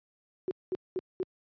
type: tone bursts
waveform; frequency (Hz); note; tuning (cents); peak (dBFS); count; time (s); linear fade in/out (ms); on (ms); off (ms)
sine; 370; F#4; 0; -28; 4; 0.48-1.23; 0; 30; 210
effects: high-pass 100 Hz 12 dB/octave + resampled to 11025 Hz